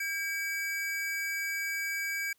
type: tone pair together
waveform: square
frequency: 1611.5 / 2285 Hz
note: G6 / D7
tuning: +47 / -48 cents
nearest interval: tritone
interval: 605 cents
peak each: -36 / -34 dBFS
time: 0-2.33 s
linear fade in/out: 5 ms
effects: white hiss -71 dBFS RMS until 2.38 s